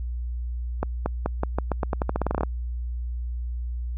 accelerating click train, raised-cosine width 1 ms, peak -10 dBFS, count 18, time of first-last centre 0.83-2.433 s, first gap 230 ms, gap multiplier 0.87, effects added 60 Hz sine -27 dBFS peak until 3.97 s

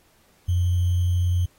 sine tone with sample-and-hold, 88.8 Hz, F2, 29 cents sharp, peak -18 dBFS, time 0.48-1.46 s, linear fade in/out 10 ms, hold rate 3150 Hz, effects pink hiss -60 dBFS RMS until 1.58 s + AAC 48 kbps

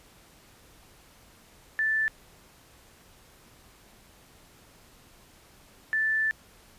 sine tone bursts at uneven times, 1760 Hz, A6, in tune, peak -23 dBFS, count 2, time 1.79-2.08 / 5.93-6.31 s, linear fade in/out 0 ms, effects pink hiss -56 dBFS RMS until 6.78 s + resampled to 32000 Hz

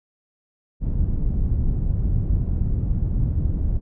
pink low-pass noise, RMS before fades -21 dBFS, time 0.8-3.81 s, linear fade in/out 50 ms, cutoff 130 Hz, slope 12 dB/octave, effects none

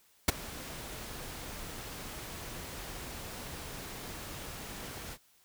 pink noise with ADSR envelope, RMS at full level -20 dBFS, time 0.28-5.18 s, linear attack 7 ms, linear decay 16 ms, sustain -23 dB, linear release 52 ms, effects white hiss -66 dBFS RMS until 5.44 s

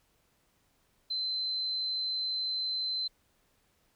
sine tone, 4073 Hz, C8, 47 cents flat, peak -30 dBFS, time 1.1-3.08 s, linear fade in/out 10 ms, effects pink hiss -71 dBFS RMS until 3.95 s

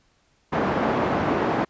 pink band-pass noise, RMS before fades -23 dBFS, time 0.52-1.65 s, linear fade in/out 10 ms, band 190 to 1200 Hz, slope 12 dB/octave, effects pink hiss -64 dBFS RMS until 1.69 s + resampled to 16000 Hz

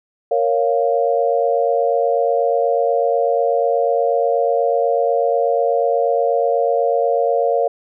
sine chord, Bb minor, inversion none, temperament equal, 466.2 / 554.4 / 698.5 Hz, Bb4 / Db5 / F5, 0 / 0 / 0 cents, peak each -18 / -18 / -19 dBFS, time 0.31-7.68 s, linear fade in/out 5 ms, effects none

